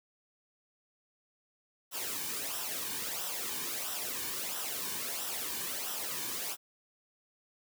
white noise with flanger, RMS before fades -37 dBFS, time 1.91-6.57 s, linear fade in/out 50 ms, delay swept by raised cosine 0.44 to 1.54 ms, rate 1.5 Hz, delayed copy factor -0.65, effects none

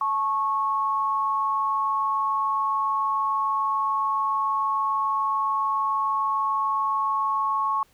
sine tone pair together, 873.1 / 1100 Hz, A5 / C#6, -14 / -14 cents, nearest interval major third, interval 400 cents, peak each -29 / -22 dBFS, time 0.01-7.83 s, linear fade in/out 2 ms, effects pink hiss -61 dBFS RMS until 7.93 s

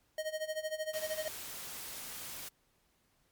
square tone with tremolo, 624 Hz, D#5, 5 cents sharp, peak -33 dBFS, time 0.18-1.28 s, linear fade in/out 2 ms, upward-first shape sine, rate 13 Hz, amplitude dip 85%
white noise, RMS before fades -44 dBFS, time 0.93-2.49 s, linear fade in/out 10 ms
effects pink hiss -73 dBFS RMS until 3.31 s + MP3 96 kbps

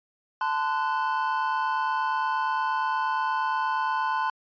triangle chord, F# diminished, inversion first, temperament equal with one note detuned, 880 / 1028.5 / 1480 Hz, A5 / C6 / F#6, 0 / -30 / 0 cents, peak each -26 / -25 / -30 dBFS, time 0.41-4.3 s, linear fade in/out 2 ms, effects resampled to 11025 Hz

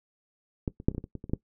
clicks, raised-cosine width 3 ms, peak -15 / -28 / -7 / -29 / -23 / -19 / -26 / -24 / -27 / -25 / -13 dBFS, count 11, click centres 0.678 / 0.801 / 0.885 / 0.915 / 0.948 / 0.981 / 1.041 / 1.153 / 1.241 / 1.296 / 1.335 s, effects noise-tail reverb RT60 0.1 s tail -18 dB re dry

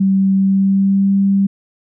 sine tone with pitch glide, 193.2 to 196.69 Hz, G3 to G3, -25 to +6 cents, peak -10 dBFS, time 0-1.47 s, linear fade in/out 10 ms, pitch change +31 cents, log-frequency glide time 0.35-1.13 s, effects none

